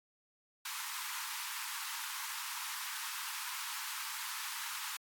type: high-pass noise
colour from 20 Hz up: pink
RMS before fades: -41 dBFS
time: 0.65-4.97 s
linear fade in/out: 5 ms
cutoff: 880 Hz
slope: 96 dB/octave
effects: AAC 64 kbps